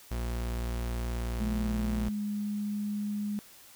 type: tone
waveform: 40% pulse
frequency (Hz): 58.8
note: A#1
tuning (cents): +16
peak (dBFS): -30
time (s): 0.11-2.09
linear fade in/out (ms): 5
type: tone with pitch glide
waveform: sine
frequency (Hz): 213.5 to 206.9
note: G#3 to G#3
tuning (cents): +48 to -6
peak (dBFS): -30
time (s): 1.4-3.39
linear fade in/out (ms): 0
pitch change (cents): -54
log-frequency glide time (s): 1.95-2.21
effects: white hiss -54 dBFS RMS until 3.75 s